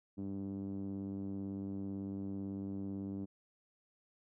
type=tone with low-pass filter; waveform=5% pulse; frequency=98 Hz; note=G2; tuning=in tune; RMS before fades=-41 dBFS; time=0.17-3.26 s; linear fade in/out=20 ms; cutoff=250 Hz; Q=3.6; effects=none